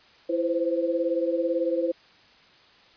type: tone cluster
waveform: sine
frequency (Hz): 333.6 / 509 / 527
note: E4 / C5 / C5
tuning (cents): +21 / -48 / +12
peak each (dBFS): -27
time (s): 0.29-1.92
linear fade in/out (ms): 10
effects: white hiss -55 dBFS RMS until 2.96 s + resampled to 11025 Hz